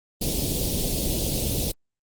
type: band-stop noise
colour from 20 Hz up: pink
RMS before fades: -25 dBFS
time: 0.21-1.72 s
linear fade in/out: 10 ms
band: 580 to 3300 Hz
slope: 24 dB/octave
effects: Opus 24 kbps